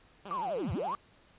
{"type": "tone with vibrato", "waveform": "10% pulse", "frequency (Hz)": 185, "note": "F#3", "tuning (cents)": 0, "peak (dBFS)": -34, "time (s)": [0.25, 0.95], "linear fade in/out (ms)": 5, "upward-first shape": "triangle", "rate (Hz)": 12, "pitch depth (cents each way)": 220}
{"type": "linear two-way sweep", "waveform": "sine", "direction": "down then up", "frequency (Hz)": [1200, 66.9, 1200], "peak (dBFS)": -31, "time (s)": [0.31, 0.95], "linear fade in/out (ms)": 0, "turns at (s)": 0.72}
{"effects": ["pink hiss -62 dBFS RMS until 1.38 s", "resampled to 8000 Hz"]}